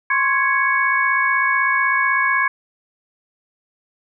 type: tone cluster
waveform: sine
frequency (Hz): 1049 / 1105 / 1661 / 2223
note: C6 / C#6 / G#6 / C#7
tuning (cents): +4 / -6 / 0 / +4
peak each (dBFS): -21 / -24 / -18 / -21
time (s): 0.1-2.48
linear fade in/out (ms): 5
effects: none